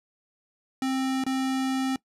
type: tone with dropouts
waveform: square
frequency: 263.7 Hz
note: C4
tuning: 14 cents sharp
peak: -25 dBFS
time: 0.82-1.96 s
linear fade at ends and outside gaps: 2 ms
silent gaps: 1.239-1.264 s
effects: noise-tail reverb RT60 0.1 s tail -21 dB re dry + low-pass 10000 Hz 12 dB/octave

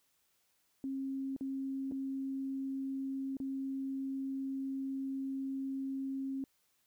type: tone with dropouts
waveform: sine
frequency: 269.2 Hz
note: C4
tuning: 49 cents sharp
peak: -35 dBFS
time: 0.84-6.44 s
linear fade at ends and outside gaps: 1 ms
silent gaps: 1.364-1.409 / 1.913-1.92 / 3.369-3.401 s
effects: white hiss -75 dBFS RMS until 6.86 s

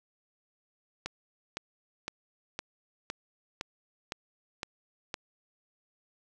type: click train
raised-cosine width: 0.2 ms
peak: -17 dBFS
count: 9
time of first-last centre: 1.06-5.142 s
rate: 1.96 Hz
effects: none

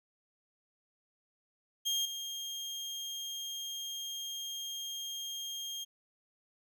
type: tone with level steps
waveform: 30% pulse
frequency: 3220 Hz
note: G7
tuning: 46 cents sharp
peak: -27 / -35 dBFS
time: 1.85-5.85 s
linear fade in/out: 20 ms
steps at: 2.05 s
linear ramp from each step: 5 ms
effects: none

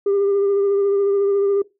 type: tone with vibrato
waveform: sine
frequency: 399.2 Hz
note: G4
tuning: 32 cents sharp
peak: -13 dBFS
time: 0.06-1.62 s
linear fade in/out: 5 ms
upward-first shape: triangle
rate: 14 Hz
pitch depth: 30 cents each way
effects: noise-tail reverb RT60 0.2 s tail -19 dB re dry + tanh soft clip ceiling -13 dBFS

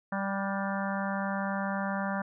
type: harmonic tone with a mistuned harmonic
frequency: 196 Hz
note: G3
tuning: in tune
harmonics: 1 / 3 / 4 / 5 / 6 / 7 / 8 / 9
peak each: -32 / -37 / -38 / -39 / -40 / -40 / -41 / -42 dBFS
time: 0.12-2.22 s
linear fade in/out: 5 ms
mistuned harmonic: 7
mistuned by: +59 cents
effects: none

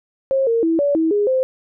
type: tone with pitch steps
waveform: sine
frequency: 537 / 460.4 / 327.9 / 572 / 322.7 / 412.1 / 520 Hz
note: C5 / A#4 / E4 / D5 / E4 / G#4 / C5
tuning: +45 / -22 / -9 / -46 / -37 / -13 / -11 cents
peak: -14 dBFS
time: 0.31-1.43 s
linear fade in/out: 0 ms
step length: 160 ms
effects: none

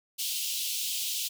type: high-pass noise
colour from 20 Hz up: pink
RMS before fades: -32 dBFS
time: 0.18-1.29 s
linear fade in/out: 20 ms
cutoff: 2800 Hz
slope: 48 dB/octave
effects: none

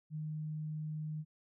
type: tone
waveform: sine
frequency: 154.1 Hz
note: D#3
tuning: 16 cents flat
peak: -37 dBFS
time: 0.1-1.25 s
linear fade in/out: 50 ms
effects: none

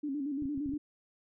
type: tone with vibrato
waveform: sine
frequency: 283.5 Hz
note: C#4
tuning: 39 cents sharp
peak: -32 dBFS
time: 0.03-0.78 s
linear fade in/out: 10 ms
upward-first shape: square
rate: 8.7 Hz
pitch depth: 77 cents each way
type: clicks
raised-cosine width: 5 ms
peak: -34 dBFS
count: 6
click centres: 0.423 / 0.456 / 0.577 / 0.66 / 0.692 / 0.737 s
effects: none

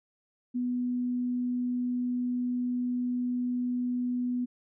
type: tone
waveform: sine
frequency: 246.9 Hz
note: B3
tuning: in tune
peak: -27 dBFS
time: 0.54-4.46 s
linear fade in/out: 20 ms
effects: none

